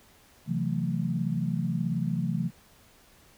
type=chord; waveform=sine; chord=F# half-diminished seventh; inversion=second; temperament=just; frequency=133.2 / 166.5 / 185 / 222 Hz; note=C3 / E3 / F#3 / A3; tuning=+31 / +18 / 0 / +16 cents; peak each=-32 / -29 / -33 / -33 dBFS; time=0.46-2.51 s; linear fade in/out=50 ms; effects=pink hiss -58 dBFS RMS until 3.37 s